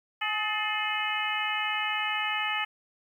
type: harmonic tone with a mistuned harmonic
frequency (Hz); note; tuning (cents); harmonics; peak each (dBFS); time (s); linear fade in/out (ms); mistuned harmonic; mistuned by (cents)
424.1; G#4; +36; 2 / 3 / 4 / 5 / 6 / 7; -34 / -34 / -34 / -34 / -34 / -34; 0.21-2.65; 10; 4; +64
effects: 10-bit